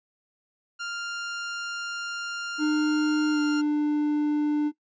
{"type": "tone", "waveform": "sawtooth", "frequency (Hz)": 1396.9, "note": "F6", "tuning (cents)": 0, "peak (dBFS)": -27, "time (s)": [0.79, 3.62], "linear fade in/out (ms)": 20}
{"type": "tone with pitch glide", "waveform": "triangle", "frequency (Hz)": [303.4, 297.7], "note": ["D#4", "D4"], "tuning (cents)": [-44, 24], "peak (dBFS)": -19, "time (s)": [2.58, 4.72], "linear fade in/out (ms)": 50, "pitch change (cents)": -32, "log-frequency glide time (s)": [3.32, 3.39]}
{"effects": ["noise-tail reverb RT60 0.1 s tail -19 dB re dry", "resampled to 16000 Hz"]}